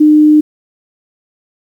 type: tone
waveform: sine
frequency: 303.3 Hz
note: D#4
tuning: 44 cents flat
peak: -3 dBFS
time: 0-0.41 s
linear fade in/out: 10 ms
effects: 7-bit